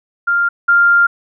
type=tone pair in turn; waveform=sine; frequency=1396.9 / 1396.9 Hz; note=F6 / F6; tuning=0 / 0 cents; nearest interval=unison; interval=0 cents; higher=neither; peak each=-11 / -7 dBFS; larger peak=second; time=0.27-0.49 / 0.68-1.07 s; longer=second; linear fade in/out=10 ms; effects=none